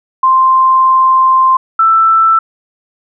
sine tone pair in turn, 1046.5 / 1327.1 Hz, C6 / E6, 0 / +11 cents, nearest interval major third, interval 411 cents, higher second, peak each -5 dBFS, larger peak neither, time 0.23-1.57 / 1.79-2.39 s, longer first, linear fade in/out 5 ms, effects none

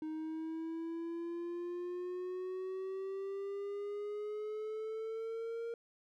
triangle exponential sweep, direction up, 311.1 to 466.2 Hz, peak -36 dBFS, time 0.02-5.74 s, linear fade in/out 2 ms, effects none

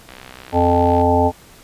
click train, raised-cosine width 0.3 ms, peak -20 dBFS, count 60, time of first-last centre 0.09-1.013 s, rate 63.9 Hz
harmonic tone, 87.31 Hz, F2, in tune, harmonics 1 / 3 / 5 / 7 / 9 / 10, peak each -19 / -19 / -19 / -19 / -19 / -19 dBFS, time 0.52-1.32 s, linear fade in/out 50 ms
effects pink hiss -45 dBFS RMS until 1.63 s + resampled to 32000 Hz

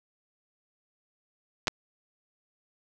clicks, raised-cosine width 0.2 ms, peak -9 dBFS, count 2, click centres 1.672 / 1.68 s, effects none

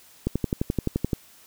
click train, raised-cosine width 3 ms, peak -10 dBFS, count 11, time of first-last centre 0.27-1.132 s, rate 11.6 Hz, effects white hiss -53 dBFS RMS until 1.46 s

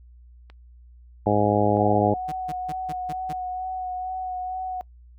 click, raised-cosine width 0.3 ms, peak -31 dBFS, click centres 0.5 s
harmonic tone, 103.83 Hz, G#2, in tune, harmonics 1 / 2 / 3 / 4 / 5 / 6 / 7 / 8, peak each -26 / -26 / -26 / -26 / -26 / -26 / -26 / -26 dBFS, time 1.26-2.14 s, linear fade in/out 5 ms
sine tone with vibrato, 740 Hz, F#5, in tune, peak -27 dBFS, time 1.77-4.81 s, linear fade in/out 0 ms, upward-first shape sine, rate 2.2 Hz, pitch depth 18 cents each way
sawtooth tone bursts, 155.56 Hz, D#3, in tune, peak -29 dBFS, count 6, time 2.28-3.332 s, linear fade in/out 10 ms, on 42 ms, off 160 ms
effects noise-tail reverb RT60 0.1 s tail -23 dB re dry + added 60 Hz sine -46 dBFS peak until 5.18 s

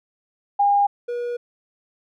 sine / triangle tone pair in turn, 810 / 481.6 Hz, G#5 / B4, -43 / -44 cents, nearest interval major sixth, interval 901 cents, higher first, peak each -14 / -22 dBFS, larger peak first, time 0.59-0.87 / 1.08-1.37 s, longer second, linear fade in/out 10 ms, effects none

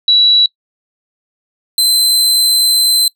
sine / sawtooth tone pair in turn, 3922 / 4072 Hz, B7 / C8, -13 / -48 cents, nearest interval minor second, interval 65 cents, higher second, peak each -6 dBFS, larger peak neither, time 0.08-0.46 / 1.78-3.08 s, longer second, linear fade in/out 2 ms, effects noise-tail reverb RT60 0.1 s tail -22 dB re dry

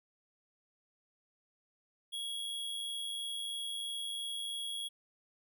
square tone with amplitude modulation, 3322 Hz, G#7, in tune, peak -36 dBFS, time 2.12-4.89 s, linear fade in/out 20 ms, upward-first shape sine, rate 103 Hz, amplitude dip 35%, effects none

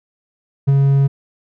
triangle tone with ADSR envelope, 138.3 Hz, C#3, 4 cents flat, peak -6 dBFS, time 0.67-1.08 s, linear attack 18 ms, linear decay 20 ms, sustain -2 dB, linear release 18 ms, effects none

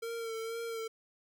square tone with vibrato, 455.6 Hz, A#4, 40 cents flat, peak -37 dBFS, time 0.02-0.88 s, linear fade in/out 10 ms, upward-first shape sine, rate 2.1 Hz, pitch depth 30 cents each way, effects none

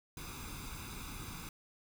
pink noise with comb filter, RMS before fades -45 dBFS, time 0.17-1.49 s, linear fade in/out 2 ms, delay 0.81 ms, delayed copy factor +0.75, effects none

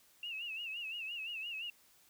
sine tone with vibrato, 2716 Hz, F7, 49 cents flat, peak -39 dBFS, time 0.23-1.7 s, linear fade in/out 2 ms, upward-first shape sine, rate 5.8 Hz, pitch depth 110 cents each way, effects white hiss -66 dBFS RMS until 2.09 s

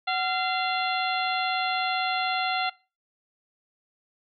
harmonic tone with a mistuned harmonic, 689 Hz, F5, 24 cents flat, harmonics 1 / 2 / 3 / 4 / 5 / 6, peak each -27 / -30 / -32 / -33 / -34 / -35 dBFS, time 0.07-2.7 s, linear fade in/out 10 ms, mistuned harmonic 1, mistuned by +140 cents, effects noise-tail reverb RT60 0.3 s tail -21 dB re dry

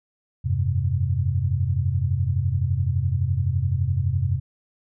sine chord, F suspended second, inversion none, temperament equal with one note detuned, 87.31 / 99.14 / 130.81 Hz, F2 / G2 / C3, 0 / +20 / 0 cents, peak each -24 dBFS, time 0.44-4.4 s, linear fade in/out 20 ms, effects none

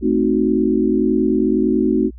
sine chord, A diminished seventh, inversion none, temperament equal, 220 / 261.6 / 311.1 / 370 Hz, A3 / C4 / Eb4 / Gb4, 0 / 0 / 0 / 0 cents, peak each -19 dBFS, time 0.01-2.11 s, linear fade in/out 50 ms, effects added 60 Hz sine -34 dBFS peak until 2.18 s

